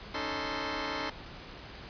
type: tone cluster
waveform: 10% pulse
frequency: 278.3 / 310.4 / 439.9 / 1039 Hz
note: C#4 / D#4 / A4 / C6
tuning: +7 / -4 / 0 / -12 cents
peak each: -30 dBFS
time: 0.14-1.1 s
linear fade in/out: 5 ms
effects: pink hiss -46 dBFS RMS until 1.89 s + resampled to 11025 Hz